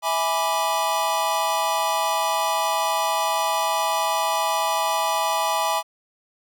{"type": "chord", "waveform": "square", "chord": "E dominant seventh", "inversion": "none", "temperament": "equal with one note detuned", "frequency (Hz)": [653.2, 830.6, 987.8, 1174.7], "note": ["E5", "G#5", "B5", "D6"], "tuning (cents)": [-16, 0, 0, 0], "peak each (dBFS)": [-28, -26, -26, -28], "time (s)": [0.02, 5.83], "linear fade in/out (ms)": 50, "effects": []}